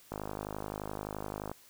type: click train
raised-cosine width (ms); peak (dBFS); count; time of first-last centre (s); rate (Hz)
1; -23; 73; 0.12-1.515; 51.6
effects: white hiss -59 dBFS RMS until 1.69 s